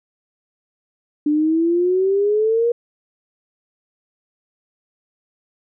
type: exponential sweep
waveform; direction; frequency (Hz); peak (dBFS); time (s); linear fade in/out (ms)
sine; up; 293.7 to 478.4; -14; 1.26-2.72; 5
effects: none